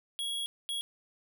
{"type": "tone bursts at uneven times", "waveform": "square", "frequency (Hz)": 3322, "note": "G#7", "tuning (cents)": 0, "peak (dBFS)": -33, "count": 2, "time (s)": [[0.19, 0.46], [0.69, 0.81]], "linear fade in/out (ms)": 0, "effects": []}